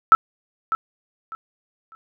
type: tone with echo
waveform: sine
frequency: 1318.5 Hz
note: E6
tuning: in tune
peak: -6 dBFS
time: 0.12-0.15 s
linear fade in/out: 0 ms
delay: 600 ms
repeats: 3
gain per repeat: -12 dB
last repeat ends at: 1.95 s
effects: none